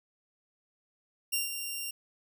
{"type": "tone with ADSR envelope", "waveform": "10% pulse", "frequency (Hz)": 2778, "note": "F7", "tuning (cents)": -10, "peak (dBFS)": -18, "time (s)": [1.32, 1.91], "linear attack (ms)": 16, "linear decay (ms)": 150, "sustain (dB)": -8, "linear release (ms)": 7, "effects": []}